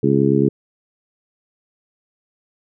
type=harmonic tone; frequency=69 Hz; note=C#2; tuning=7 cents flat; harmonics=2 / 3 / 4 / 5 / 6; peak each=-19 / -19 / -19 / -19 / -19 dBFS; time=0.03-0.49 s; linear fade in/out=5 ms; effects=none